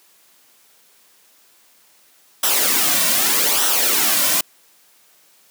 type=noise with flanger; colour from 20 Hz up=white; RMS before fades=-17 dBFS; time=2.43-4.41 s; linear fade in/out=5 ms; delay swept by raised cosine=0.43 to 2.43 ms; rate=0.82 Hz; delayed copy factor=-0.6; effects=white hiss -54 dBFS RMS until 5.5 s + high-pass 200 Hz 12 dB/octave

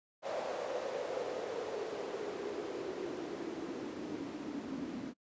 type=noise with band-pass filter sweep; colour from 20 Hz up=white; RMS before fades=-40 dBFS; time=0.22-5.14 s; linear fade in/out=50 ms; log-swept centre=590 to 250 Hz; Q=4.6; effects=noise-tail reverb RT60 0.1 s tail -24 dB re dry + resampled to 16000 Hz

